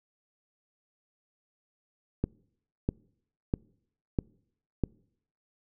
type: click train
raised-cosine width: 3 ms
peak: -13 dBFS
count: 5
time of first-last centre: 2.24-4.837 s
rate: 1.54 Hz
effects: noise-tail reverb RT60 0.7 s tail -26 dB re dry